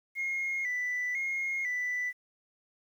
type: tone with vibrato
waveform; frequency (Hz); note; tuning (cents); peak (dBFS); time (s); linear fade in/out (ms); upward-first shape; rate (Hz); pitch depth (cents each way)
sine; 2063; C7; -25; -28; 0.15-2.13; 50; square; 1; 69
effects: tanh soft clip ceiling -27 dBFS + 10-bit